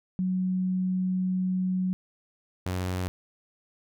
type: tone pair in turn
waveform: sine / sawtooth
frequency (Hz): 185 / 91.6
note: F#3 / F#2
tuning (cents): 0 / -17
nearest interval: octave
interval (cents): 1217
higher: first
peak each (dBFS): -24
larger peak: neither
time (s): 0.19-1.93 / 2.66-3.08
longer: first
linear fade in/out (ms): 0
effects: none